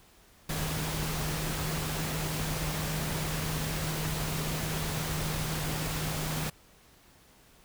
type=tone in noise; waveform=sine; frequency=155.56 Hz; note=D#3; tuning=in tune; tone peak=-34 dBFS; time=0.49-6.5 s; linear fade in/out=5 ms; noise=pink; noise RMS=-34 dBFS; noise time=0.49-6.5 s; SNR=-3 dB; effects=pink hiss -59 dBFS RMS until 7.64 s